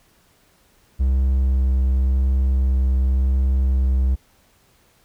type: tone with vibrato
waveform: triangle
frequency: 65.41 Hz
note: C2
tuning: in tune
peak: -13 dBFS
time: 0.99-4.16 s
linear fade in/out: 20 ms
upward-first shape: sine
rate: 0.91 Hz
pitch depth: 11 cents each way
effects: pink hiss -58 dBFS RMS until 5.04 s